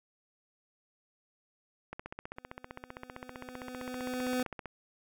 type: click train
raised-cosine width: 0.5 ms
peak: -25 dBFS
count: 43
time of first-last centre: 1.93-4.657 s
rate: 15.4 Hz
type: tone with exponential growth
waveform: 25% pulse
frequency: 252.3 Hz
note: B3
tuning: 37 cents sharp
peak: -25 dBFS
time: 2.36-4.43 s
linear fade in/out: 5 ms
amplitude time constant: 450 ms
effects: none